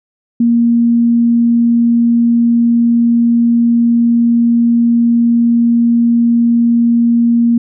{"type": "tone", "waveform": "sine", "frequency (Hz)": 234.8, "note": "A#3", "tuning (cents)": 13, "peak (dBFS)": -7, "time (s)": [0.4, 7.58], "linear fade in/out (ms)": 5, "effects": []}